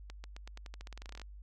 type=accelerating click train; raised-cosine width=0.2 ms; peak=-30 dBFS; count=19; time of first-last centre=0.1-1.217 s; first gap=140 ms; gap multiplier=0.89; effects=added 50 Hz sine -47 dBFS peak until 1.42 s